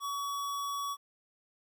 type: tone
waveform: square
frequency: 1130 Hz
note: C#6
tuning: 33 cents sharp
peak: -34 dBFS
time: 0-0.97 s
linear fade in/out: 50 ms
effects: 12-bit